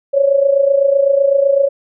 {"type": "tone with amplitude modulation", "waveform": "sine", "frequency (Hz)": 555, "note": "C#5", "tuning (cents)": 2, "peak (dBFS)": -6, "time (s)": [0.13, 1.69], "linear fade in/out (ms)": 20, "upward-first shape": "sine", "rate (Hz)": 27.9, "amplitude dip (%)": 70, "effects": []}